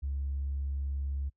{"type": "tone with tanh clipping", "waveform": "triangle", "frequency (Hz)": 69.3, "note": "C#2", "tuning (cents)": 0, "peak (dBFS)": -31, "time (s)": [0.02, 1.3], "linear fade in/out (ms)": 20, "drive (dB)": 5, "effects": ["noise-tail reverb RT60 0.1 s tail -23 dB re dry"]}